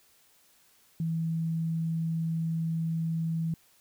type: tone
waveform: sine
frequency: 163.4 Hz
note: E3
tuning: 15 cents flat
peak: -27 dBFS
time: 1-3.54 s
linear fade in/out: 2 ms
effects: white hiss -63 dBFS RMS until 3.8 s